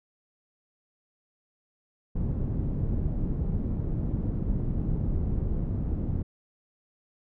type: low-pass noise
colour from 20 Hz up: pink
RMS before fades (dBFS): -28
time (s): 2.15-6.23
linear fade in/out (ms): 10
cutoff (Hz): 220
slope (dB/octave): 12
effects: none